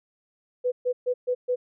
sine tone bursts, 497.1 Hz, B4, 11 cents sharp, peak -21 dBFS, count 5, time 0.64-1.56 s, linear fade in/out 20 ms, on 80 ms, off 130 ms, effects none

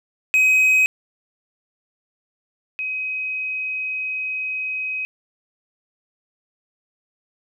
triangle / sine tone pair in turn, 2528 / 2528 Hz, D#7 / D#7, +27 / +27 cents, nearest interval unison, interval 0 cents, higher neither, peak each -11 / -23 dBFS, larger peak first, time 0.34-0.86 / 2.79-5.05 s, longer second, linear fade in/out 0 ms, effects none

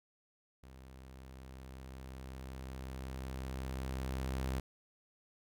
sawtooth tone with level ramp, 65.41 Hz, C2, in tune, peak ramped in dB -49 to -30 dBFS, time 0.63-4.6 s, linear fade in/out 5 ms, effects none

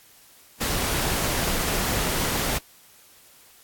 pink noise, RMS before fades -25 dBFS, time 0.6-2.59 s, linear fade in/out 20 ms, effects white hiss -53 dBFS RMS until 3.63 s + AAC 64 kbps

